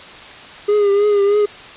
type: tone with vibrato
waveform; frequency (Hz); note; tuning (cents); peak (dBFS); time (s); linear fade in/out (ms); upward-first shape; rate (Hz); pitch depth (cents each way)
triangle; 408.3; G#4; -29; -9; 0.68-1.46; 10; triangle; 3.2; 55
effects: white hiss -36 dBFS RMS until 1.76 s + resampled to 8000 Hz